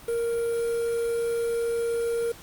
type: tone with quantisation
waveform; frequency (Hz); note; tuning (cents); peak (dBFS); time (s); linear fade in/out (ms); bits
triangle; 466.2; A#4; 0; -22; 0.08-2.32; 5; 7
effects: pink hiss -47 dBFS RMS until 2.42 s + Opus 32 kbps